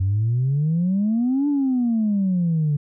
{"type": "exponential two-way sweep", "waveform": "sine", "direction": "up then down", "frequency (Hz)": [92.2, 293.7, 143.3], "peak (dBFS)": -16, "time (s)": [0, 2.77], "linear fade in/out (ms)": 10, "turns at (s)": 1.48, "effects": ["tanh soft clip ceiling -14 dBFS"]}